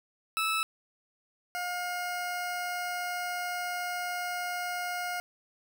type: tone pair in turn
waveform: 20% pulse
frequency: 1309 / 713.7 Hz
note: E6 / F5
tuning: -13 / +37 cents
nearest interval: major seventh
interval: 1050 cents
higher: first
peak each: -22 / -27 dBFS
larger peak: first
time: 0.37-0.63 / 1.55-5.2 s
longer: second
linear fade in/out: 0 ms
effects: none